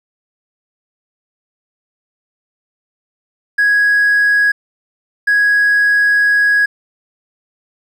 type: tone bursts at uneven times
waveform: triangle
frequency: 1661.2 Hz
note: G#6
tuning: in tune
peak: -6 dBFS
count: 2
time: 3.58-4.52 / 5.27-6.66 s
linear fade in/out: 10 ms
effects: tanh soft clip ceiling -5 dBFS